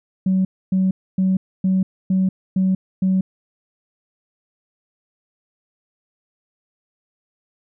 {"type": "tone bursts", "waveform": "sine", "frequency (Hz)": 188.4, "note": "F#3", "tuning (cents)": 32, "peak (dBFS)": -13, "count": 7, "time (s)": [0.26, 3.21], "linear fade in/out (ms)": 5, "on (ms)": 190, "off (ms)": 270, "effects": ["tanh soft clip ceiling -11 dBFS"]}